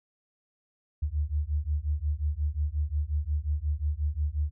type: beating tone pair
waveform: sine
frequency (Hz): 71.9 / 77.5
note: D2 / D#2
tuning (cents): -36 / -6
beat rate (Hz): 5.6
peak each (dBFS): -29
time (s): 1.02-4.51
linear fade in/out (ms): 10
effects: none